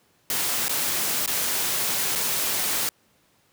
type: noise with dropouts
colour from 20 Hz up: white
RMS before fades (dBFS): -25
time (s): 0.3-2.89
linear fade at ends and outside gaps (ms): 1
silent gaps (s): 0.682-0.694 / 1.261-1.276 / 2.153-2.157
effects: pink hiss -63 dBFS RMS until 3.52 s + high-pass 100 Hz 12 dB/octave